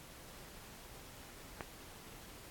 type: click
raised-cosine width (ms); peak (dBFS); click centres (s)
0.5; -25; 1.608
effects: pink hiss -54 dBFS RMS until 2.5 s + AAC 64 kbps